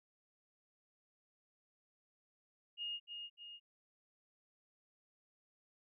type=tone with echo; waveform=sine; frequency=2849 Hz; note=F7; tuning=34 cents sharp; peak=-39 dBFS; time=2.77-3 s; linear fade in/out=50 ms; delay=300 ms; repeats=2; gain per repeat=-5 dB; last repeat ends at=3.6 s; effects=none